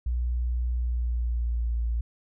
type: tone with pitch glide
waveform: sine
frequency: 60.5 to 57.77 Hz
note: B1 to A#1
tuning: -35 to -15 cents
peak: -24 dBFS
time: 0.06-2.01 s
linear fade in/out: 5 ms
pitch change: -80 cents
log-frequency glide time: 0.77-1.79 s
effects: none